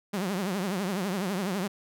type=tone with vibrato; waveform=sawtooth; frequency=191.1 Hz; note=G3; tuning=44 cents flat; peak=-24 dBFS; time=0.13-1.68 s; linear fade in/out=10 ms; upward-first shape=triangle; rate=12 Hz; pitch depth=190 cents each way; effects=none